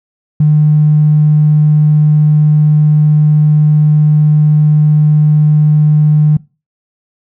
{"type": "tone with tanh clipping", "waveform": "triangle", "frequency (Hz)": 151.3, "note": "D#3", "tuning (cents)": -48, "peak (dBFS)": -4, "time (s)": [0.4, 6.37], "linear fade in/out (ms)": 5, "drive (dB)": 2, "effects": ["noise-tail reverb RT60 0.3 s tail -22 dB re dry"]}